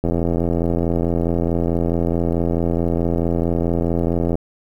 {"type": "click train", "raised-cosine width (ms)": 2, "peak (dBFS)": -7, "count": 366, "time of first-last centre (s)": [0.04, 4.354], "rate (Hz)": 84.6, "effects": ["8-bit"]}